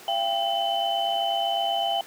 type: tone cluster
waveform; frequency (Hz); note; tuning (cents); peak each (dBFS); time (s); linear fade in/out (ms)
sine; 681 / 789 / 3029; F5 / G5 / F#7; -44 / +11 / +40; -27 / -26 / -28; 0.08-2.01; 2
effects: pink hiss -45 dBFS RMS until 2.06 s + high-pass 300 Hz 12 dB/octave